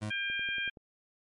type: tone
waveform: 25% pulse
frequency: 106.2 Hz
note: G#2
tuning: 39 cents sharp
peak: -30 dBFS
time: 0.01-0.11 s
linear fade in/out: 20 ms
type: harmonic tone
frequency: 800 Hz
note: G5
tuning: 35 cents sharp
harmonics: 2 / 3 / 4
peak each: -34 / -35 / -38 dBFS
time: 0.1-0.7 s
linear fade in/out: 10 ms
type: click train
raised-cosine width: 2 ms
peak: -36 dBFS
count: 6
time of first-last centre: 0.3-0.772 s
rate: 10.6 Hz
effects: MP3 48 kbps